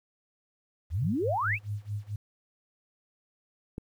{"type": "exponential sweep", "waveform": "sine", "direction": "up", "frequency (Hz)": [69.3, 2794], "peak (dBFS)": -26, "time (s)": [0.9, 1.59], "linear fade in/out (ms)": 50}
{"type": "tone with tremolo", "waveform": "sine", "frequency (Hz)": 103.6, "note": "G#2", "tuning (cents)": -4, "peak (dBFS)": -29, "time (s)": [1.02, 2.16], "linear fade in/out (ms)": 5, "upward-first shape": "sine", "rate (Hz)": 4.6, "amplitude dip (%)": 95}
{"type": "click", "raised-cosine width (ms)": 3, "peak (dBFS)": -23, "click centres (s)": 3.781}
{"effects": ["10-bit"]}